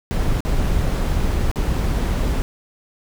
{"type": "noise with dropouts", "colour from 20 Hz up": "brown", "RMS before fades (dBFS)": -19, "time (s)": [0.11, 2.42], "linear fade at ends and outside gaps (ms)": 0, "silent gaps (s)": [[0.405, 0.45], [1.514, 1.558]], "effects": []}